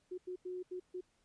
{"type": "tone bursts at uneven times", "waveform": "sine", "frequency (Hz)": 364.4, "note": "F#4", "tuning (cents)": -26, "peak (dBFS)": -39, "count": 5, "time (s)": [[0.11, 0.18], [0.27, 0.36], [0.45, 0.63], [0.71, 0.8], [0.94, 1.01]], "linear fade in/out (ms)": 10, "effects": ["pink hiss -75 dBFS RMS until 1.24 s", "resampled to 22050 Hz"]}